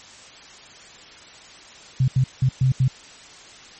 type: tone bursts at uneven times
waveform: sine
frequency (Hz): 130.3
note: C3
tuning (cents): -7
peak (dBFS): -14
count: 5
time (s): 2-2.08 / 2.16-2.24 / 2.42-2.49 / 2.61-2.72 / 2.8-2.88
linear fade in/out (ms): 5
effects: white hiss -44 dBFS RMS until 3.79 s + MP3 32 kbps